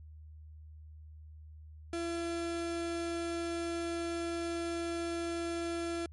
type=tone; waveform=35% pulse; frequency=338.2 Hz; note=E4; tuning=44 cents sharp; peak=-32 dBFS; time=1.93-6.06 s; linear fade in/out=2 ms; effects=added 77 Hz sine -48 dBFS peak until 6.12 s + MP3 48 kbps